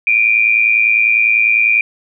sine tone pair together, 2349 / 2459 Hz, D7 / D#7, 0 / -21 cents, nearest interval minor second, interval 79 cents, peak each -12 dBFS, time 0.07-1.81 s, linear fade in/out 2 ms, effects none

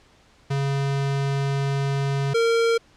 square tone pair in turn, 138.59 / 460.5 Hz, C#3 / A#4, 0 / -21 cents, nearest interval octave + major sixth, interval 2079 cents, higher second, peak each -22 / -18 dBFS, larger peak second, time 0.5-2.34 / 2.34-2.78 s, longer first, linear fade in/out 10 ms, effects pink hiss -56 dBFS RMS until 2.96 s + low-pass 6000 Hz 12 dB/octave

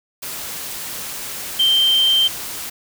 sine tone in noise, 3136 Hz, G7, in tune, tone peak -12 dBFS, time 1.59-2.28 s, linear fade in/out 10 ms, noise white, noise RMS -29 dBFS, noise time 0.22-2.7 s, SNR +14 dB, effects none

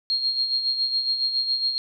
sine tone with tremolo, 4242 Hz, C8, 23 cents sharp, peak -19 dBFS, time 0.1-1.78 s, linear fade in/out 0 ms, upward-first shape sine, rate 7.2 Hz, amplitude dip 55%, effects none

